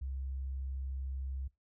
sine tone, 66.6 Hz, C2, 31 cents sharp, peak -36 dBFS, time 0.01-1.48 s, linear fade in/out 10 ms, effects noise-tail reverb RT60 0.2 s tail -21 dB re dry

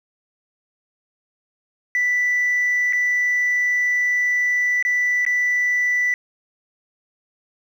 sine tone with dropouts, 1975.5 Hz, B6, in tune, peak -15 dBFS, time 1.95-6.14 s, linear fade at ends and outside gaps 1 ms, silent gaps 2.926-2.932 / 4.826-4.85 / 5.251-5.264 s, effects tanh soft clip ceiling -14 dBFS + 8-bit

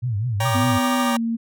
sine tone with vibrato, 112.1 Hz, A2, 33 cents sharp, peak -20 dBFS, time 0.02-0.79 s, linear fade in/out 20 ms, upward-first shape triangle, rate 5 Hz, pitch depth 250 cents each way
sawtooth chord, G diminished, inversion second, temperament just, 564.5 / 784 / 940.8 Hz, Db5 / G5 / Bb5, +31 / 0 / +16 cents, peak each -23 dBFS, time 0.4-1.17 s, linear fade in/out 5 ms
triangle tone with tremolo, 1200 Hz, D6, 37 cents sharp, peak -20 dBFS, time 0.45-1.16 s, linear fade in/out 5 ms, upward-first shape triangle, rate 13 Hz, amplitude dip 75%
sine tone with pitch glide, 250.3 to 229.5 Hz, B3 to A#3, +23 to -27 cents, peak -20 dBFS, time 0.54-1.37 s, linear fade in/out 20 ms, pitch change -150 cents, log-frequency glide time 1-1.2 s
effects none

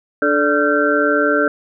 sine tone cluster, 293.7 / 435.1 / 585 / 1373 / 1547 Hz, D4 / A4 / D5 / F6 / G6, 0 / -19 / -7 / -30 / -23 cents, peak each -19 dBFS, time 0.22-1.48 s, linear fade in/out 2 ms, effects none

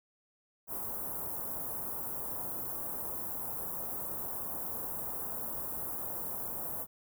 white band-stop noise, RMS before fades -38 dBFS, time 0.67-6.87 s, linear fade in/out 50 ms, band 1100 to 12000 Hz, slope 24 dB/octave, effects none

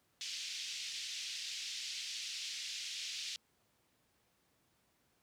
white band-pass noise, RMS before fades -43 dBFS, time 0.21-3.36 s, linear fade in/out 0 ms, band 2500 to 5700 Hz, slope 24 dB/octave, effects pink hiss -75 dBFS RMS until 5.22 s + high-pass 80 Hz 12 dB/octave

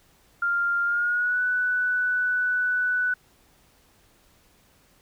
sine tone with pitch glide, 1396.9 to 1488.5 Hz, F6 to F#6, 0 to +10 cents, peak -21 dBFS, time 0.42-3.14 s, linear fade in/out 5 ms, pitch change +110 cents, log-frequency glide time 0.84-1.42 s, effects pink hiss -60 dBFS RMS until 5.01 s

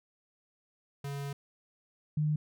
square / sine tone pair in turn, 140.8 / 151.67 Hz, C#3 / D#3, +27 / -44 cents, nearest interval minor second, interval 129 cents, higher second, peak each -36 / -26 dBFS, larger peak second, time 1.04-1.33 / 2.17-2.36 s, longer first, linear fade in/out 5 ms, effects none

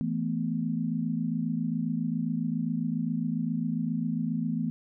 sine chord, E suspended fourth, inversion none, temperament just, 164.81 / 219.8 / 247.2 Hz, E3 / A3 / B3, 0 / -2 / +2 cents, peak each -31 dBFS, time 0.01-4.7 s, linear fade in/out 0 ms, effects none

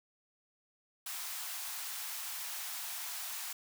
white high-pass noise, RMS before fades -41 dBFS, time 1.06-3.53 s, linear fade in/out 5 ms, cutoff 690 Hz, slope 48 dB/octave, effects none

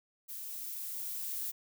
violet noise with level ramp, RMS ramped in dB -43 to -37 dBFS, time 0.28-1.52 s, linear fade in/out 20 ms, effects none

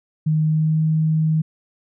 sine tone with pitch glide, 155.56 to 157.55 Hz, D#3 to D#3, 0 to +22 cents, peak -15 dBFS, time 0.26-1.42 s, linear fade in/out 10 ms, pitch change +22 cents, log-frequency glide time 0.43-0.82 s, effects none

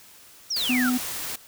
sine exponential sweep, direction down, 5920 to 1287 Hz, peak -24 dBFS, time 0.5-0.9 s, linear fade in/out 10 ms
white noise, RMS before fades -32 dBFS, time 0.56-1.36 s, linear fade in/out 5 ms
triangle tone, 250.6 Hz, B3, 25 cents sharp, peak -19 dBFS, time 0.69-0.98 s, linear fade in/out 10 ms
effects white hiss -50 dBFS RMS until 1.47 s

